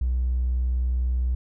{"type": "tone with tanh clipping", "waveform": "triangle", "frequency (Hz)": 62.1, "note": "B1", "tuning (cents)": 10, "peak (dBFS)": -20, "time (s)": [0.01, 1.35], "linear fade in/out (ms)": 5, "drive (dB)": 1, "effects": []}